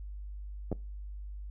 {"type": "clicks", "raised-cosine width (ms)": 2, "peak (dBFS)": -20, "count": 2, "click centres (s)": [0.717, 0.727], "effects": ["noise-tail reverb RT60 0.3 s tail -24 dB re dry", "added 50 Hz sine -39 dBFS peak until 1.5 s"]}